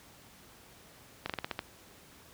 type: slowing click train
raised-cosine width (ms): 0.3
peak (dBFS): -17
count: 7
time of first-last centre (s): 1.26-1.591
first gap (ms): 36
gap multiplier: 1.17
effects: pink hiss -56 dBFS RMS until 2.33 s + high-pass 60 Hz 12 dB/octave